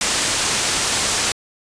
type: low-pass noise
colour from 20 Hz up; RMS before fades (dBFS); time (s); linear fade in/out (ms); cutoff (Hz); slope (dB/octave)
white; -20; 0.01-1.32; 2; 9100; 24
effects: resampled to 22050 Hz